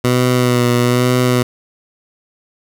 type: tone with vibrato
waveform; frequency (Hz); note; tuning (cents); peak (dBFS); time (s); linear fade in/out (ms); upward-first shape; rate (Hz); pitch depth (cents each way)
15% pulse; 123.47; B2; 0; -5; 0.04-1.43; 5; sine; 1.1; 29
effects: none